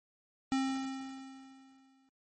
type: tone with exponential decay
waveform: square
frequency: 266.5 Hz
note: C4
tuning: 32 cents sharp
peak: -28 dBFS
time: 0.52-2.09 s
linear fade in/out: 0 ms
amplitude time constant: 340 ms
effects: MP3 32 kbps